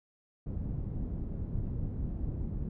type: low-pass noise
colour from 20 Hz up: pink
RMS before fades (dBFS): -35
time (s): 0.46-2.69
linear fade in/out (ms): 5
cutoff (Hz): 200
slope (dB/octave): 12
effects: none